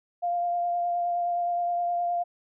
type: tone with vibrato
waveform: sine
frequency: 698.5 Hz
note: F5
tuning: in tune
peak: -24 dBFS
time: 0.22-2.24 s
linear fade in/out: 20 ms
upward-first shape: triangle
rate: 9.6 Hz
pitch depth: 17 cents each way
effects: none